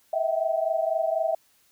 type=tone cluster; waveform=sine; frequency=640 / 664 / 771 Hz; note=D#5 / E5 / G5; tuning=+49 / +12 / -29 cents; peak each=-26 / -26 / -30 dBFS; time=0.13-1.35 s; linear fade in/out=5 ms; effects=white hiss -63 dBFS RMS until 1.71 s